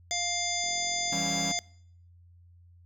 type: harmonic tone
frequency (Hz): 700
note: F5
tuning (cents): +4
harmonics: 1 / 3 / 5 / 7 / 9 / 10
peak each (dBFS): -35 / -35 / -35 / -35 / -35 / -35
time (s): 0.11-1.59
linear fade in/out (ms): 0
type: click train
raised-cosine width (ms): 2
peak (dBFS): -38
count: 39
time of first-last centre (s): 0.64-1.518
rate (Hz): 43.3
type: chord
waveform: 45% pulse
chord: C# diminished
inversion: first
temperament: equal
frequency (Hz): 164.81 / 196 / 277.2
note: E3 / G3 / C#4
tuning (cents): 0 / 0 / 0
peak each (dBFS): -37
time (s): 1.12-1.52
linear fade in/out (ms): 5
effects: noise-tail reverb RT60 0.6 s tail -23 dB re dry + added 87 Hz sine -53 dBFS peak until 2.85 s